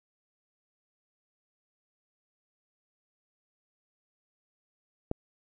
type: click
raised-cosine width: 2 ms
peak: -16 dBFS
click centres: 5.114 s
effects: none